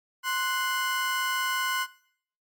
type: tone pair together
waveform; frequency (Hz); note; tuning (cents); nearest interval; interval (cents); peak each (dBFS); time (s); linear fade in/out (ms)
30% pulse; 1045 / 1480.5; C6 / F#6; -2 / +1; tritone; 603; -26; 0.23-1.87; 50
effects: noise-tail reverb RT60 0.6 s tail -19 dB re dry + MP3 96 kbps